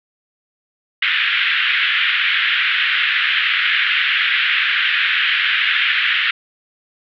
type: band-pass noise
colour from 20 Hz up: pink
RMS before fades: -17 dBFS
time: 1.02-6.31 s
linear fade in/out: 5 ms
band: 1500 to 3400 Hz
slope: 48 dB/octave
effects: none